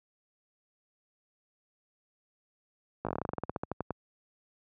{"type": "slowing click train", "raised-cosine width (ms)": 1, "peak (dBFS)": -18, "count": 19, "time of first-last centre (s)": [3.05, 3.907], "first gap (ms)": 17, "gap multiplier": 1.11, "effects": ["high-pass 80 Hz 12 dB/octave"]}